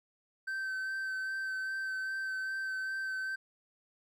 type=tone with vibrato; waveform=triangle; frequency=1545 Hz; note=G6; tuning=26 cents flat; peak=-32 dBFS; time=0.47-3.36 s; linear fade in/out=10 ms; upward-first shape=sine; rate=2.5 Hz; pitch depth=15 cents each way; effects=none